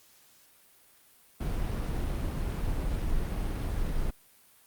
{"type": "noise", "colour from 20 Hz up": "brown", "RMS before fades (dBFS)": -30, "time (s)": [1.4, 4.11], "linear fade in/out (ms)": 10, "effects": ["white hiss -60 dBFS RMS until 4.66 s", "Opus 48 kbps"]}